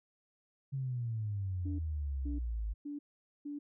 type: exponential sweep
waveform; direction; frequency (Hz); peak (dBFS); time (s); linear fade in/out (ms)
sine; down; 138.59 to 51.2; -33; 0.72-2.74; 20
type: tone bursts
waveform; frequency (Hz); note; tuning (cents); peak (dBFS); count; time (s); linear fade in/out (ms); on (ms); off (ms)
sine; 290.2; D4; -21; -38; 4; 1.65-3.59; 10; 140; 460
effects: tanh soft clip ceiling -25 dBFS